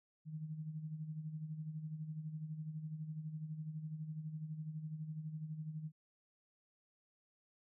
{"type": "tone with tremolo", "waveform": "sine", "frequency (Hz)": 155.56, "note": "D#3", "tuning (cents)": 0, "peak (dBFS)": -39, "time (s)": [0.25, 5.92], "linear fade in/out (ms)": 50, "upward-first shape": "sine", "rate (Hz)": 12, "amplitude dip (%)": 60, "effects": []}